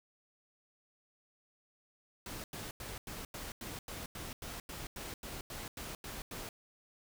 pink noise bursts, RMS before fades -44 dBFS, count 16, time 2.26-6.49 s, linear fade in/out 2 ms, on 180 ms, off 90 ms, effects none

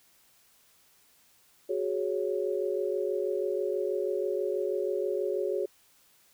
sine chord, F# suspended second, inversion none, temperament just, 370 / 416.2 / 555 Hz, F#4 / G#4 / C#5, 0 / +4 / +2 cents, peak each -31 / -31 / -33 dBFS, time 1.69-5.66 s, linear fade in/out 10 ms, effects white hiss -63 dBFS RMS until 6.33 s

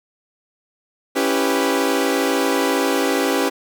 sawtooth chord, C# half-diminished seventh, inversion none, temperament equal, 277.2 / 329.6 / 392 / 493.9 Hz, C#4 / E4 / G4 / B4, 0 / 0 / 0 / 0 cents, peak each -17 / -21 / -18 / -19 dBFS, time 1.15-3.5 s, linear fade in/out 20 ms, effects none

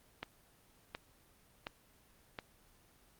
click train, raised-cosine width 0.3 ms, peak -24 dBFS, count 4, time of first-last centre 0.23-2.388 s, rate 1.39 Hz, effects pink hiss -66 dBFS RMS until 3.19 s + Opus 24 kbps

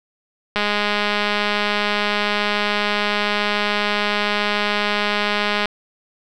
click train, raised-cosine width 0.3 ms, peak -4 dBFS, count 1056, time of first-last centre 0.56-5.657 s, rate 207 Hz, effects none

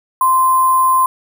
sine tone with sample-and-hold, 1041 Hz, C6, 9 cents flat, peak -9 dBFS, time 0.21-1.06 s, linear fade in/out 2 ms, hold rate 11025 Hz, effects none

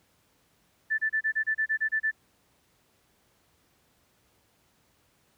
sine tone bursts, 1760 Hz, A6, in tune, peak -23 dBFS, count 11, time 0.9-2.114 s, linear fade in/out 20 ms, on 84 ms, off 29 ms, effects pink hiss -67 dBFS RMS until 5.37 s + high-pass 60 Hz 12 dB/octave

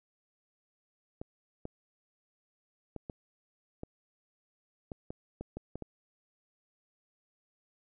clicks, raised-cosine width 2 ms, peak -26 dBFS, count 11, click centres 1.215 / 1.654 / 2.963 / 3.098 / 3.834 / 4.918 / 5.105 / 5.41 / 5.57 / 5.756 / 5.823 s, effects none

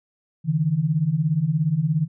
sine beating tone pair, 143.5 / 160.5 Hz, D3 / E3, -40 / -46 cents, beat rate 17 Hz, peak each -23 / -20 dBFS, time 0.44-2.08 s, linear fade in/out 50 ms, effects none

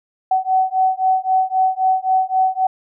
sine beating tone pair, 752 / 755.8 Hz, F#5 / F#5, +28 / +37 cents, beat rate 3.8 Hz, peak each -17 dBFS, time 0.31-2.67 s, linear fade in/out 5 ms, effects none

